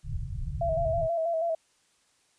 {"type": "low-pass noise", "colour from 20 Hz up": "pink", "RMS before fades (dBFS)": -33, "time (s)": [0.03, 1.09], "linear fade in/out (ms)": 50, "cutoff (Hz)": 160, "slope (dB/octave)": 96}
{"type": "tone with vibrato", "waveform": "sine", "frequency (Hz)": 662, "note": "E5", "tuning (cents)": 7, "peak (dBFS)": -25, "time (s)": [0.61, 1.55], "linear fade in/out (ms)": 5, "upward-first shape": "square", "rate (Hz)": 6.2, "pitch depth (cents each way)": 42}
{"effects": ["white hiss -67 dBFS RMS until 2.38 s", "resampled to 22050 Hz"]}